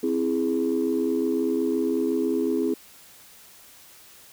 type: chord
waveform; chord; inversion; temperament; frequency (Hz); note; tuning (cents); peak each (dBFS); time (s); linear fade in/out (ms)
sine; C augmented; none; equal; 261.6 / 329.6 / 415.3; C4 / E4 / G#4; 0 / 0 / 0; -25; 0.03-2.74; 5
effects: tanh soft clip ceiling -14 dBFS + white hiss -50 dBFS RMS until 4.32 s